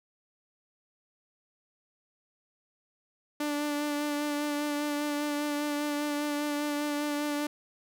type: tone with vibrato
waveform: sawtooth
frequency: 293.7 Hz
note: D4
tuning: in tune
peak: -25 dBFS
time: 3.4-7.47 s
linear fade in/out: 5 ms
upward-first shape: sine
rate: 5 Hz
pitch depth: 18 cents each way
effects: none